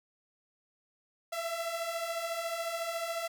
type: beating tone pair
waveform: sawtooth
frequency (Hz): 659.3 / 673.3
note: E5 / E5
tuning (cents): 0 / +36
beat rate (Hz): 14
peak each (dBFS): -35 / -31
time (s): 1.32-3.28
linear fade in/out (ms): 10
effects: none